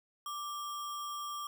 sine tone with sample-and-hold, 1174.7 Hz, D6, in tune, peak -37 dBFS, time 0.26-1.47 s, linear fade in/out 2 ms, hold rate 4410 Hz, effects none

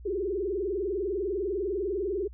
sine tone with vibrato, 382.4 Hz, G4, 43 cents flat, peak -27 dBFS, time 0.05-2.28 s, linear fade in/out 10 ms, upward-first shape sine, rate 20 Hz, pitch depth 180 cents each way, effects added 60 Hz sine -43 dBFS peak until 2.33 s

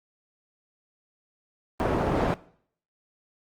white low-pass noise, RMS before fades -25 dBFS, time 1.8-2.34 s, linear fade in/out 0 ms, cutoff 700 Hz, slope 12 dB/octave, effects noise-tail reverb RT60 0.6 s tail -20 dB re dry + Opus 24 kbps

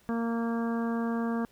harmonic tone, 231.2 Hz, A#3, 14 cents flat, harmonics 1 / 2 / 3 / 4 / 5 / 6 / 7, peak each -28 / -36 / -40 / -42 / -41 / -47 / -44 dBFS, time 0.09-1.45 s, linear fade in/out 0 ms, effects pink hiss -63 dBFS RMS until 1.51 s

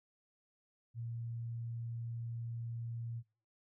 sine tone, 116.54 Hz, A#2, in tune, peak -39 dBFS, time 0.94-3.23 s, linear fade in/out 50 ms, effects noise-tail reverb RT60 0.4 s tail -23 dB re dry

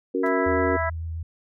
sine chord, F# major, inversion second, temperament equal, 277.2 / 370 / 466.2 Hz, C#4 / F#4 / A#4, 0 / 0 / 0 cents, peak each -26 dBFS, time 0.14-0.77 s, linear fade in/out 10 ms
harmonic tone, 329.6 Hz, E4, in tune, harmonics 2 / 3 / 4 / 5 / 6, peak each -27 / -29 / -30 / -31 / -32 dBFS, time 0.23-0.9 s, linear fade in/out 10 ms
pink noise with exponential decay, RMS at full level -45 dBFS, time 0.26-0.34 s, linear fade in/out 1 ms, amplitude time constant 16 ms
sine tone with vibrato, 81.8 Hz, E2, 13 cents flat, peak -28 dBFS, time 0.46-1.23 s, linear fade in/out 5 ms, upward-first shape sine, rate 7.2 Hz, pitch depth 17 cents each way
effects none

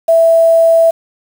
sine tone with quantisation, 660 Hz, E5, 2 cents sharp, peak -5 dBFS, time 0.08-0.91 s, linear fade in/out 10 ms, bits 5, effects none

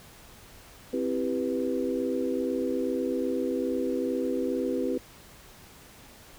sine chord, C major seventh, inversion none, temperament equal, 261.6 / 329.6 / 392 / 493.9 Hz, C4 / E4 / G4 / B4, 0 / 0 / 0 / 0 cents, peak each -30 / -33 / -32 / -31 dBFS, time 0.93-4.98 s, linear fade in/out 5 ms, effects pink hiss -51 dBFS RMS until 6.38 s

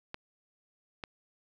clicks, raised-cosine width 0.3 ms, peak -22 dBFS, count 2, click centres 0.144 / 1.038 s, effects none

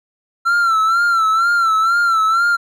triangle tone with vibrato, 1352 Hz, E6, 43 cents sharp, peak -10 dBFS, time 0.45-2.57 s, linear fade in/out 20 ms, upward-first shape sine, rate 2.1 Hz, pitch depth 72 cents each way, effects none

